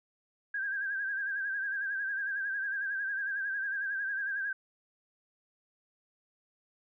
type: tone with vibrato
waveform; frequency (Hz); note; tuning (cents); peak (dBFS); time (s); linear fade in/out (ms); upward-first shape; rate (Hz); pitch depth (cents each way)
sine; 1600; G6; +35; -31; 0.54-4.53; 5; sine; 11; 65
effects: none